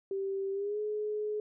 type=tone with pitch glide; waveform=sine; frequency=390 to 422.8 Hz; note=G4 to G#4; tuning=-9 to +31 cents; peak=-31 dBFS; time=0.11-1.4 s; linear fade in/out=2 ms; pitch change=+140 cents; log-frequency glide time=0.52-0.79 s; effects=none